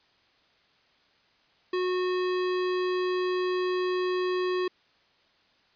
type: tone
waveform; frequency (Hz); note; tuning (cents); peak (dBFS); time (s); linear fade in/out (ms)
square; 365.4; F#4; -22; -26; 1.73-4.68; 5
effects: white hiss -64 dBFS RMS until 5.75 s + resampled to 11025 Hz